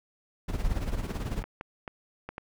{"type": "noise with tremolo", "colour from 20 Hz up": "brown", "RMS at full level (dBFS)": -28, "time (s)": [0.48, 1.43], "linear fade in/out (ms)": 10, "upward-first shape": "sine", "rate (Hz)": 18, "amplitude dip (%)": 65}
{"type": "clicks", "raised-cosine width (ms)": 0.5, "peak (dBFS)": -22, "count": 5, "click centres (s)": [1.44, 1.611, 1.878, 2.29, 2.381]}
{"effects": []}